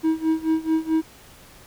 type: tone with tremolo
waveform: triangle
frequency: 319.6 Hz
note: D#4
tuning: 47 cents sharp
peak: -14 dBFS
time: 0.03-1.02 s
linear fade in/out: 20 ms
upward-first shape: sine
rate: 4.6 Hz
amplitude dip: 90%
effects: pink hiss -48 dBFS RMS until 1.66 s